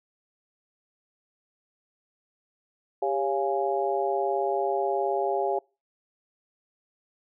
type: harmonic tone with a mistuned harmonic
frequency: 138.59 Hz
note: C#3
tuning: in tune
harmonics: 3 / 4 / 5 / 6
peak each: -28 / -30 / -29 / -30 dBFS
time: 3.02-5.59 s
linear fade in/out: 5 ms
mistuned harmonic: 3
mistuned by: -73 cents
effects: noise-tail reverb RT60 0.3 s tail -26 dB re dry